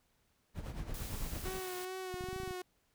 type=noise with tremolo; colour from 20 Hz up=brown; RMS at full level=-38 dBFS; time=0.54-1.6 s; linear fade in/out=50 ms; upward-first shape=sine; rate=8.9 Hz; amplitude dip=65%
type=noise; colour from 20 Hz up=white; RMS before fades=-48 dBFS; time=0.94-1.85 s; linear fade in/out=2 ms
type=tone with vibrato; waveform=sawtooth; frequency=370 Hz; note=F#4; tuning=in tune; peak=-36 dBFS; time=1.45-2.62 s; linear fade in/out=5 ms; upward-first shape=sine; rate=2.4 Hz; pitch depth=29 cents each way
type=clicks; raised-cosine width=5 ms; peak=-33 dBFS; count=10; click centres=2.142 / 2.209 / 2.24 / 2.287 / 2.33 / 2.362 / 2.401 / 2.434 / 2.477 / 2.509 s
effects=pink hiss -75 dBFS RMS until 2.94 s